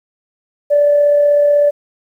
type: tone with amplitude modulation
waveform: sine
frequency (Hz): 582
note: D5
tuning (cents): -16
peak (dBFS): -6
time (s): 0.7-1.71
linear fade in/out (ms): 20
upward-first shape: sine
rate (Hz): 36.1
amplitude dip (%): 25
effects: tanh soft clip ceiling -3 dBFS + 8-bit